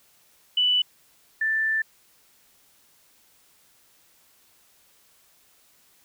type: tone pair in turn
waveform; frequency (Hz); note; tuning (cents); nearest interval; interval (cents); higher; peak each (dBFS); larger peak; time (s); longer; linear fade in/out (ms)
sine; 2974 / 1768.4; F#7 / A6; +8 / +8; major sixth; 900; first; -18 / -21; first; 0.57-0.82 / 1.41-1.82; second; 5
effects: white hiss -60 dBFS RMS until 6.04 s